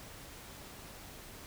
silence, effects pink hiss -50 dBFS RMS until 1.46 s

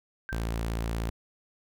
sine tone with exponential decay, 1568 Hz, G6, in tune, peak -31 dBFS, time 0.29-0.48 s, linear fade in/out 0 ms, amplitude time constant 41 ms
sawtooth tone, 56.5 Hz, A1, 47 cents sharp, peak -25 dBFS, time 0.32-1.1 s, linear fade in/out 5 ms
effects none

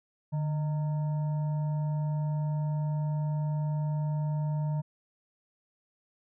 sine tone with frequency modulation, 150 Hz, D3, 37 cents sharp, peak -27 dBFS, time 0.32-4.82 s, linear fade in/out 20 ms, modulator 770 Hz, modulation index 0.27, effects none

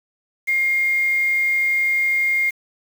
sine tone with quantisation, 2126 Hz, C7, 27 cents sharp, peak -16 dBFS, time 0.47-2.51 s, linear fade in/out 20 ms, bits 6, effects none

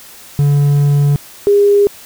triangle / sine tone pair in turn, 143.6 / 406.2 Hz, D3 / G#4, -39 / -38 cents, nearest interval octave + tritone, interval 1801 cents, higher second, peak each -6 dBFS, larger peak neither, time 0.39-1.16 / 1.47-1.87 s, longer first, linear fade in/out 0 ms, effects white hiss -37 dBFS RMS until 2.05 s

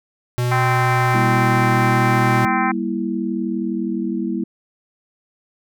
square tone, 122.6 Hz, B2, 12 cents flat, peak -18 dBFS, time 0.38-2.45 s, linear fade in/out 0 ms
harmonic tone, 259.3 Hz, C4, 15 cents flat, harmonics 3 / 4 / 5 / 6 / 7 / 8 / 9, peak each -21 / -23 / -25 / -27 / -28 / -29 / -30 dBFS, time 0.51-2.72 s, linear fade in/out 10 ms
sine chord, E diminished, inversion first, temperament just, 197.78 / 237.3 / 329.6 Hz, G3 / Bb3 / E4, +16 / +31 / 0 cents, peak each -24 dBFS, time 1.14-4.44 s, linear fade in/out 5 ms
effects none

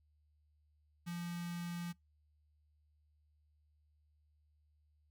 square tone with notch filter, 172.8 Hz, F3, 18 cents flat, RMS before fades -42 dBFS, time 1.06-1.93 s, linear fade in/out 20 ms, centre 540 Hz, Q 0.69, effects noise-tail reverb RT60 0.2 s tail -25 dB re dry + added 75 Hz sine -70 dBFS peak until 5.1 s

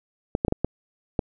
clicks, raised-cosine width 2 ms, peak -8 dBFS, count 6, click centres 0.351 / 0.449 / 0.482 / 0.524 / 0.646 / 1.192 s, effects none

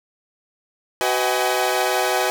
sawtooth tone cluster, 375.7 / 501 / 632 / 757 / 830 Hz, F#4 / B4 / D#5 / F#5 / G#5, +26 / +25 / +27 / +39 / -1 cents, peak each -21 dBFS, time 1.01-2.3 s, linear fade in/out 0 ms, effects none

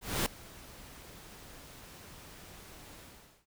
pink noise with ADSR envelope, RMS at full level -29 dBFS, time 0.01-3.46 s, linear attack 250 ms, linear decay 3 ms, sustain -22 dB, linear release 460 ms, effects none

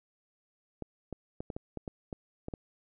clicks, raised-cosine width 2 ms, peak -24 dBFS, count 10, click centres 0.823 / 1.127 / 1.405 / 1.502 / 1.565 / 1.773 / 1.878 / 2.128 / 2.484 / 2.538 s, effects none

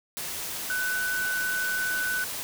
sine tone in noise, 1498 Hz, F#6, 21 cents sharp, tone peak -26 dBFS, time 0.7-2.24 s, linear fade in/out 0 ms, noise white, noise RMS -34 dBFS, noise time 0.17-2.43 s, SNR +5 dB, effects none

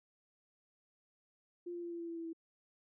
sine tone with pitch steps, 349.4 / 346.4 / 343.4 / 340.4 / 337.5 / 334.6 / 331.7 / 328.8 Hz, F4 / F4 / F4 / F4 / E4 / E4 / E4 / E4, +1 / -14 / -29 / -44 / +41 / +26 / +11 / -4 cents, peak -40 dBFS, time 1.66-2.332 s, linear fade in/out 10 ms, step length 84 ms, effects none

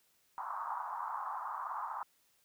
white band-pass noise, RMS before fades -40 dBFS, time 0.38-2.03 s, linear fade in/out 0 ms, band 830 to 1200 Hz, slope 48 dB/octave, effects white hiss -72 dBFS RMS until 2.44 s

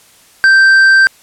sine tone with tanh clipping, 1565 Hz, G6, 3 cents flat, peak -5 dBFS, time 0.44-1.07 s, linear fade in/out 0 ms, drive 6 dB, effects white hiss -45 dBFS RMS until 1.22 s + low-pass 12000 Hz 12 dB/octave

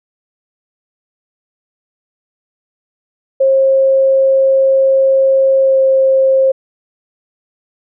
sine tone with pitch glide, 536 to 532.3 Hz, C5 to C5, +42 to +30 cents, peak -7 dBFS, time 3.4-6.52 s, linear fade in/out 10 ms, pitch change -12 cents, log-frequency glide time 5.62-5.79 s, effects none

